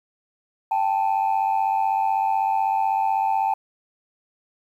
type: tone pair together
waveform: sine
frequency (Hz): 784 / 880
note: G5 / A5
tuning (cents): 0 / 0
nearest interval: major second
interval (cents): 200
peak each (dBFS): -20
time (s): 0.71-3.54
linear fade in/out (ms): 5
effects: tanh soft clip ceiling -15 dBFS + 9-bit